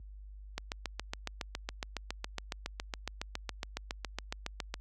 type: click train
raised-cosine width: 0.2 ms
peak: -18 dBFS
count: 31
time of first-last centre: 0.58-4.741 s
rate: 7.21 Hz
effects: added 50 Hz sine -37 dBFS peak until 4.8 s + high-pass 80 Hz 12 dB/octave